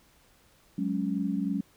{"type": "chord", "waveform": "sine", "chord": "F# suspended second", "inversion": "none", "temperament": "just", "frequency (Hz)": [185, 208.1, 277.5], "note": ["F#3", "G#3", "C#4"], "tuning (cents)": [0, 4, 2], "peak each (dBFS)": -31, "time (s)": [0.78, 1.61], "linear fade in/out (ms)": 5, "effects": ["pink hiss -62 dBFS RMS until 1.76 s"]}